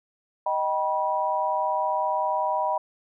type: chord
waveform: sine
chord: Eb augmented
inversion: none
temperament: just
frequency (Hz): 622.3 / 777.8 / 972.3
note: Eb5 / G5 / B5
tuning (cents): 0 / -14 / -27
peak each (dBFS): -28 / -28 / -25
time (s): 0.46-2.78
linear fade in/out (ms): 5
effects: none

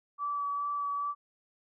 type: tone with vibrato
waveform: sine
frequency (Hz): 1150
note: D6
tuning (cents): -37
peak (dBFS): -30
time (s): 0.18-1.15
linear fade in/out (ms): 50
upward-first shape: sine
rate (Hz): 2.4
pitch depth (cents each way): 13
effects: none

